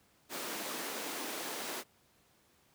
pink high-pass noise, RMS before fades -40 dBFS, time 0.29-1.84 s, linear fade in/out 50 ms, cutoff 250 Hz, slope 24 dB/octave, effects pink hiss -68 dBFS RMS until 2.74 s + high-pass 80 Hz 12 dB/octave

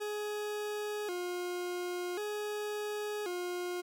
40% pulse tone with vibrato, 386.3 Hz, G4, 25 cents flat, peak -34 dBFS, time 0-3.82 s, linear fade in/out 20 ms, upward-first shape square, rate 0.46 Hz, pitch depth 140 cents each way, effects none

